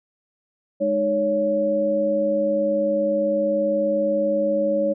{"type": "tone cluster", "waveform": "sine", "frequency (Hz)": [208.4, 308.8, 559], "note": ["G#3", "D#4", "C#5"], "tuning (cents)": [6, -13, 14], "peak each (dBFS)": [-27, -27, -19], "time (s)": [0.8, 4.94], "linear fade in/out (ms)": 20, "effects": []}